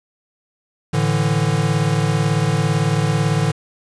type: chord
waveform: square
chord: A suspended fourth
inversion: none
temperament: equal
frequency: 110 / 146.83 / 164.81 Hz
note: A2 / D3 / E3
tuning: 0 / 0 / 0 cents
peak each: -22 / -19 / -22 dBFS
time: 0.93-3.52 s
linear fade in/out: 10 ms
effects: resampled to 22050 Hz + 7-bit